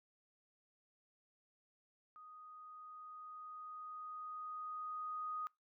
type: tone with level ramp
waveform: sine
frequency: 1244.5 Hz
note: D#6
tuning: in tune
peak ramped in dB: -54 to -39 dBFS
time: 2.16-5.47 s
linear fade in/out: 0 ms
effects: noise-tail reverb RT60 0.2 s tail -24 dB re dry